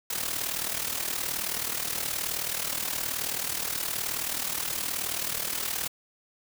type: noise with amplitude modulation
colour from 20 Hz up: white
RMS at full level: -28 dBFS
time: 0.1-5.88 s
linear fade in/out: 5 ms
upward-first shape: sine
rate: 38.9 Hz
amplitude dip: 70%
effects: none